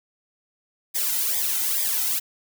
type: noise with flanger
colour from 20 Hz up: blue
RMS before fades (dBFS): -24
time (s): 0.94-2.2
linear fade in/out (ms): 20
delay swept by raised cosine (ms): 0.7 to 1.8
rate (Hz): 2.3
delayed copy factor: -0.95
effects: none